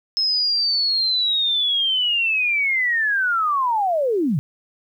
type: linear sweep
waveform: sine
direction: down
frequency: 5200 to 122.7 Hz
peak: -17 dBFS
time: 0.17-4.39 s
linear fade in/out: 0 ms
effects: 9-bit